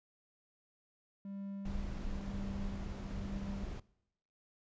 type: tone with tremolo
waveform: triangle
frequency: 197.7 Hz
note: G3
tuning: 15 cents sharp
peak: -38 dBFS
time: 1.25-3.64 s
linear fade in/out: 2 ms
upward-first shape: sine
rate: 1 Hz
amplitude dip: 60%
type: noise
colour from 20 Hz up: brown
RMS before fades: -41 dBFS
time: 1.65-3.8 s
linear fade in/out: 5 ms
effects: noise-tail reverb RT60 0.8 s tail -22 dB re dry + resampled to 16000 Hz